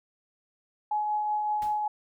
sine tone with tremolo, 844 Hz, G#5, 28 cents sharp, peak -24 dBFS, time 0.91-1.88 s, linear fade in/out 5 ms, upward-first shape triangle, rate 5.3 Hz, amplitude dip 30%
pink noise with exponential decay, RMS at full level -43 dBFS, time 1.62-1.85 s, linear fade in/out 0 ms, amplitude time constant 50 ms
effects none

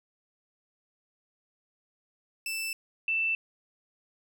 sawtooth / sine tone pair in turn, 2651 / 2661 Hz, E7 / E7, +9 / +16 cents, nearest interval unison, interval 7 cents, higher second, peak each -28 / -25 dBFS, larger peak second, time 2.46-2.73 / 3.08-3.35 s, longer neither, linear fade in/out 2 ms, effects none

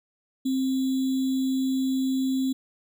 sine tone with sample-and-hold, 263.4 Hz, C4, 12 cents sharp, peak -22 dBFS, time 0.45-2.53 s, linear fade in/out 10 ms, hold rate 3675 Hz, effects none

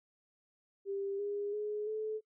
sine tone with pitch steps, 395.7 / 407.8 / 420.2 / 433 Hz, G4 / G#4 / G#4 / A4, +16 / -32 / +20 / -28 cents, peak -34 dBFS, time 0.85-2.21 s, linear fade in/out 50 ms, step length 340 ms, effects noise-tail reverb RT60 0.1 s tail -26 dB re dry

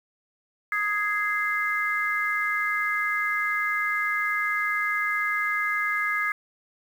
sine chord, Ab major, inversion second, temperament just, 1245.9 / 1661.2 / 2077 Hz, Eb6 / Ab6 / C7, +2 / 0 / -13 cents, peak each -29 / -27 / -27 dBFS, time 0.72-6.32 s, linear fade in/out 2 ms, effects 8-bit

